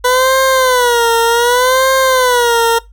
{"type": "tone with vibrato", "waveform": "20% pulse", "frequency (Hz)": 493.9, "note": "B4", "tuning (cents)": 0, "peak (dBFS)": -4, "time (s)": [0.04, 2.79], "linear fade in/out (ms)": 10, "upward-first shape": "sine", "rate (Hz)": 0.66, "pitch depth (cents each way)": 120, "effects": ["noise-tail reverb RT60 0.2 s tail -21 dB re dry", "added 50 Hz sine -37 dBFS peak until 2.92 s"]}